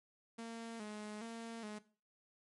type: tone with vibrato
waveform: sawtooth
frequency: 220 Hz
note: A3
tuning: in tune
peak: -40 dBFS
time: 0.38-1.79 s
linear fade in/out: 10 ms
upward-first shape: square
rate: 1.2 Hz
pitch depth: 72 cents each way
effects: noise-tail reverb RT60 0.4 s tail -17 dB re dry + MP3 48 kbps